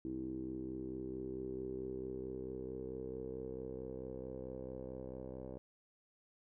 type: tone with low-pass filter sweep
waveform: 10% pulse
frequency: 64.5 Hz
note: C2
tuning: 24 cents flat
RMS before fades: -44 dBFS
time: 0.05-5.58 s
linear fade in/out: 0 ms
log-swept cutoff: 330 to 570 Hz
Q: 7.6
effects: none